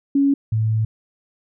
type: tone pair in turn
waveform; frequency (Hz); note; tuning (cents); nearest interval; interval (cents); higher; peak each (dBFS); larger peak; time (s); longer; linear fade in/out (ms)
sine; 278.7 / 110.12; C#4 / A2; +9 / +2; octave + major third; 1607; first; -13 / -16; first; 0.15-0.34 / 0.52-0.85; second; 5
effects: none